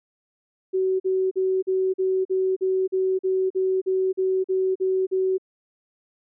sine tone bursts, 376.8 Hz, F#4, 32 cents sharp, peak -19 dBFS, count 15, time 0.73-5.382 s, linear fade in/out 20 ms, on 270 ms, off 43 ms, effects none

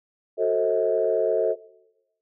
sine chord, F# diminished seventh, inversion none, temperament just, 370 / 444 / 532.8 / 639.4 Hz, F#4 / A4 / C5 / Eb5, 0 / +16 / +31 / +47 cents, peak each -27 / -22 / -26 / -24 dBFS, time 0.37-1.56 s, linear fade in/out 50 ms, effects noise-tail reverb RT60 1.0 s tail -20 dB re dry + tanh soft clip ceiling -9 dBFS

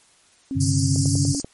sine tone with pitch glide, 270.3 to 281 Hz, C#4 to C#4, -44 to +24 cents, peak -24 dBFS, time 0.51-1.4 s, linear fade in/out 0 ms, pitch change +68 cents, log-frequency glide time 0.96-1.18 s
sine chord, G suspended fourth, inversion none, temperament equal with one note detuned, 98 / 133.41 / 146.83 Hz, G2 / C3 / D3, 0 / +34 / 0 cents, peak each -22 / -24 / -22 dBFS, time 0.55-1.34 s, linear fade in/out 20 ms
pink high-pass noise, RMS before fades -27 dBFS, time 0.6-1.42 s, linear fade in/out 10 ms, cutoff 4600 Hz, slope 96 dB/octave
click train, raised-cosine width 2 ms, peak -17 dBFS, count 6, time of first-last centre 0.96-1.445 s, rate 10.3 Hz
effects white hiss -56 dBFS RMS until 1.53 s + MP3 48 kbps

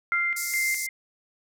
sine tone with tremolo, 2093 Hz, C7, in tune, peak -23 dBFS, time 0.12-0.89 s, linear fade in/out 2 ms, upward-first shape square, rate 2.4 Hz, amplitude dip 60%
sine tone with exponential decay, 1389 Hz, F6, 10 cents flat, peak -23 dBFS, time 0.12-0.72 s, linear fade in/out 0 ms, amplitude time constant 130 ms
pink band-pass noise, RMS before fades -32 dBFS, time 0.36-0.87 s, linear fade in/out 10 ms, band 5000 to 15000 Hz, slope 48 dB/octave
effects none

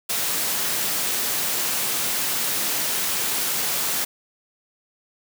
white high-pass noise, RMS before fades -24 dBFS, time 0.09-4.05 s, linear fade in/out 10 ms, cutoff 120 Hz, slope 12 dB/octave, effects none

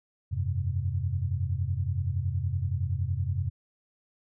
sine chord, F suspended second, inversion none, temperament equal, 87.31 / 98 / 130.81 Hz, F2 / G2 / C3, 0 / 0 / 0 cents, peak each -30 / -30 / -32 dBFS, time 0.31-3.5 s, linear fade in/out 20 ms, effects none

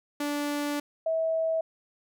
sawtooth / sine tone pair in turn, 291.1 / 648 Hz, D4 / E5, -15 / -30 cents, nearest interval octave + major second, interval 1385 cents, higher second, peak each -24 dBFS, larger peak neither, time 0.2-0.8 / 1.06-1.61 s, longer first, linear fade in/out 5 ms, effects none

